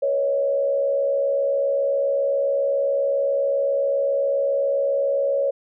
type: tone with frequency modulation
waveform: sine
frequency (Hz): 555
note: C#5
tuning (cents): +2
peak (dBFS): -18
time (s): 0.02-5.51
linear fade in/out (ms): 10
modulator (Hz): 67.4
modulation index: 0.65
effects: none